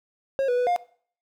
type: tone with pitch steps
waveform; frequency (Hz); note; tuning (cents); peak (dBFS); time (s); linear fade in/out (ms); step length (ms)
triangle; 542 / 490.5 / 494.4 / 707; C#5 / B4 / B4 / F5; -39 / -12 / +2 / +21; -18; 0.39-0.762; 0; 93
effects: noise-tail reverb RT60 0.5 s tail -19 dB re dry